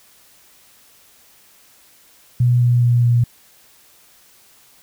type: tone with pitch steps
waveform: sine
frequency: 122.4 / 121.48 / 120.58 / 119.67 Hz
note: B2 / B2 / B2 / A#2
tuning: -15 / -28 / -41 / +46 cents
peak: -11 dBFS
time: 2.4-3.24 s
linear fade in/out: 5 ms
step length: 210 ms
effects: white hiss -51 dBFS RMS until 4.82 s